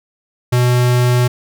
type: tone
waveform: square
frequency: 123.47 Hz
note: B2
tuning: in tune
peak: -11 dBFS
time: 0.52-1.28 s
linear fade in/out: 10 ms
effects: none